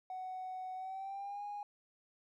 triangle tone with pitch glide, 745 to 821.9 Hz, F#5 to G#5, +12 to -18 cents, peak -37 dBFS, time 0.1-1.63 s, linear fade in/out 2 ms, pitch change +170 cents, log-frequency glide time 0.75-1.44 s, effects tanh soft clip ceiling -37 dBFS

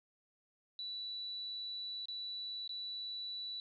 sine tone with dropouts, 3951 Hz, B7, in tune, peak -40 dBFS, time 0.79-3.6 s, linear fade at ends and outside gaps 1 ms, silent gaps 2.056-2.084 / 2.677-2.693 s, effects none

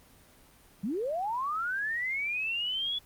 sine linear sweep, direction up, 173.8 to 3429 Hz, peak -29 dBFS, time 0.83-2.99 s, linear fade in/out 10 ms, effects pink hiss -58 dBFS RMS until 3.05 s + Opus 24 kbps

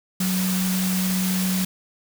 sine tone in noise, 185.8 Hz, F#3, 7 cents sharp, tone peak -21 dBFS, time 0.2-1.65 s, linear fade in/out 5 ms, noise white, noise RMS -28 dBFS, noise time 0.2-1.65 s, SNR +4 dB, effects none

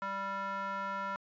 square tone with band-pass filter, 196 Hz, G3, in tune, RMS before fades -37 dBFS, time 0.02-1.16 s, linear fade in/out 0 ms, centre 1200 Hz, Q 5.3, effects resampled to 16000 Hz

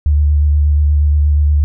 sine tone with vibrato, 73.8 Hz, D2, 9 cents sharp, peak -8 dBFS, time 0.06-1.64 s, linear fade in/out 0 ms, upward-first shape square, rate 8.4 Hz, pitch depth 19 cents each way, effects none

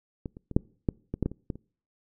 clicks, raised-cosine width 3 ms, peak -21 / -30 / -24 / -7 / -11 / -18 / -13 / -14 / -26 / -18 / -30 dBFS, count 11, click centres 0.258 / 0.369 / 0.513 / 0.565 / 0.888 / 1.14 / 1.227 / 1.26 / 1.316 / 1.502 / 1.556 s, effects noise-tail reverb RT60 0.5 s tail -26 dB re dry

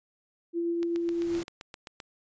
sine tone with tremolo, 340 Hz, F4, 46 cents flat, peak -25 dBFS, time 0.53-1.44 s, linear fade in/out 50 ms, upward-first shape triangle, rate 7.7 Hz, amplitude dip 25%
pink noise with exponential growth, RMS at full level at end -39 dBFS, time 0.74-1.43 s, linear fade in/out 0 ms, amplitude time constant 150 ms
click train, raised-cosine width 0.2 ms, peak -24 dBFS, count 10, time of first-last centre 0.83-2.002 s, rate 7.68 Hz
effects resampled to 16000 Hz

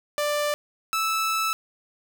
sawtooth tone pair in turn, 590 / 1312.3 Hz, D5 / E6, +8 / -8 cents, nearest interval octave + major second, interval 1384 cents, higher second, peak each -19 dBFS, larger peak neither, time 0.18-0.54 / 0.93-1.53 s, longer second, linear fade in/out 0 ms, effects none

